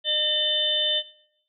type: harmonic tone with a mistuned harmonic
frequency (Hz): 607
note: D#5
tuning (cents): -43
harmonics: 1 / 3 / 5 / 6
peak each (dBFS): -32 / -35 / -24 / -24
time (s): 0.04-1.03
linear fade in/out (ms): 50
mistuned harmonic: 6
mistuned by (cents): -31
effects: noise-tail reverb RT60 0.7 s tail -18 dB re dry